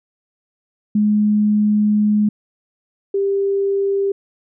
sine tone pair in turn, 210 / 395.5 Hz, G#3 / G4, +19 / +15 cents, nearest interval major seventh, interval 1096 cents, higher second, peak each -12 / -15 dBFS, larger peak first, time 0.95-2.29 / 3.14-4.12 s, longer first, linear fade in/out 5 ms, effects none

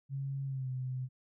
sine tone with pitch glide, 137 to 128.57 Hz, C#3 to C3, -20 to -30 cents, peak -34 dBFS, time 0.09-1.09 s, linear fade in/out 50 ms, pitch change -110 cents, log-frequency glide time 0.45-0.7 s, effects none

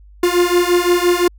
45% pulse beating tone pair, 350 / 355.8 Hz, F4 / F4, +4 / +32 cents, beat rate 5.8 Hz, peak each -15 dBFS, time 0.23-1.28 s, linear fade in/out 5 ms, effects added 50 Hz sine -40 dBFS peak until 1.38 s

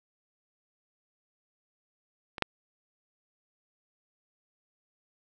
clicks, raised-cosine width 0.3 ms, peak -21 / -8 dBFS, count 2, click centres 2.382 / 2.423 s, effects none

